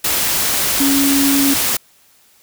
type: tone in noise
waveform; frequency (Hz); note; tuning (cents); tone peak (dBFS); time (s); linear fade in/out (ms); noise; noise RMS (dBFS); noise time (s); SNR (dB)
sine; 277.1; C#4; -1; -13; 0.8-1.54; 5; white; -17; 0.04-1.77; +1
effects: white hiss -52 dBFS RMS until 2.42 s